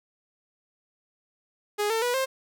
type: tone with pitch steps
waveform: sawtooth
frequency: 415.3 / 450.3 / 488.2 / 529.3 Hz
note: G#4 / A4 / B4 / C5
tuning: 0 / +40 / -20 / +20 cents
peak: -20 dBFS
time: 1.78-2.26 s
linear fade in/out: 20 ms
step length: 120 ms
effects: none